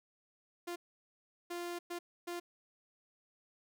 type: tone bursts at uneven times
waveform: sawtooth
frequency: 348.1 Hz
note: F4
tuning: 6 cents flat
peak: -35 dBFS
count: 4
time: 0.67-0.76 / 1.5-1.79 / 1.9-1.99 / 2.27-2.4 s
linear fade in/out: 10 ms
effects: none